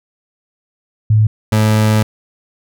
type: tone pair in turn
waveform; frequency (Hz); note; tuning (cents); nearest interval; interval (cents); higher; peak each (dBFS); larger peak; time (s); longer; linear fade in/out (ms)
sine / 30% pulse; 108 / 108; A2 / A2; -32 / -32; unison; 0; neither; -7; neither; 1.1-1.27 / 1.52-2.03; second; 5
effects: none